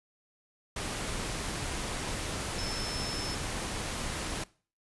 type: tone in noise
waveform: sine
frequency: 5274 Hz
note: E8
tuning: in tune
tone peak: -38 dBFS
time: 2.58-3.35 s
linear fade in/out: 5 ms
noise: pink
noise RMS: -35 dBFS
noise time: 0.76-4.44 s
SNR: -6 dB
effects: noise-tail reverb RT60 0.4 s tail -21 dB re dry + resampled to 24000 Hz